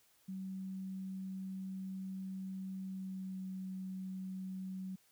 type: tone with pitch glide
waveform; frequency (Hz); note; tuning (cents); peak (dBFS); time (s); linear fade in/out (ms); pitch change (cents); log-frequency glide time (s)
sine; 190 to 188.25; F#3 to F#3; +46 to +30; -40; 0.28-4.96; 10; -16; 2.87-3.44
effects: white hiss -70 dBFS RMS until 5.11 s